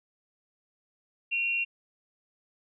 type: tone pair together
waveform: sine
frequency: 2429 / 2754 Hz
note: D#7 / F7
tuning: -42 / -25 cents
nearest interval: major second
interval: 217 cents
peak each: -36 / -26 dBFS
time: 1.31-1.65 s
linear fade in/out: 20 ms
effects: none